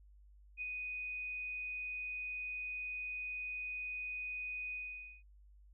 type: tone with ADSR envelope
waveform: sine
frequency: 2489 Hz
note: D#7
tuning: in tune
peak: -37 dBFS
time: 0.57-5.23 s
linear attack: 45 ms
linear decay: 24 ms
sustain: -2 dB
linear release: 500 ms
effects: added 50 Hz sine -58 dBFS peak until 5.73 s